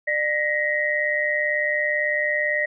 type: tone cluster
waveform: sine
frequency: 599 / 1884 / 2022 Hz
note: D5 / A#6 / B6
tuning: +34 / +18 / +40 cents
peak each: -26 / -22 / -27 dBFS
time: 0.07-2.66 s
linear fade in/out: 10 ms
effects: none